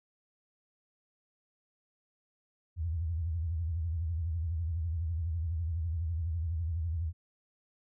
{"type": "tone with vibrato", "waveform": "sine", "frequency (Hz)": 82.41, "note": "E2", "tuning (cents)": 0, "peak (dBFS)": -30, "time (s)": [2.76, 7.13], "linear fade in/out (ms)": 50, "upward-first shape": "sine", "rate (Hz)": 12, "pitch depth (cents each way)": 130, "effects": []}